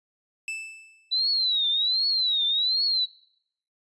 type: tone with exponential decay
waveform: 45% pulse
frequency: 2637 Hz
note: E7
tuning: in tune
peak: -28 dBFS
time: 0.48-1.17 s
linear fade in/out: 1 ms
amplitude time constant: 150 ms
type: tone with vibrato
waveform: sine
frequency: 3951 Hz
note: B7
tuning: in tune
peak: -21 dBFS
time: 1.11-3.06 s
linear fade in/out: 20 ms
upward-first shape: triangle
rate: 1.3 Hz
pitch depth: 190 cents each way
effects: noise-tail reverb RT60 0.7 s tail -22 dB re dry + resampled to 22050 Hz